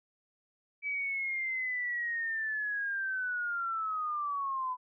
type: linear sweep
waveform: sine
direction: down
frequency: 2300 to 997 Hz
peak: -31 dBFS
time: 0.82-4.77 s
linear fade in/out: 50 ms
effects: none